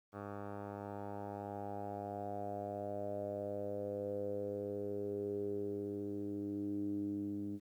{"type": "tone with low-pass filter sweep", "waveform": "10% pulse", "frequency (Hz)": 101.6, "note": "G#2", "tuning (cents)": -38, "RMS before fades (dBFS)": -41, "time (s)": [0.12, 7.6], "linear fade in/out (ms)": 50, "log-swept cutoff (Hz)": [1100, 270], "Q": 6, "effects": ["12-bit"]}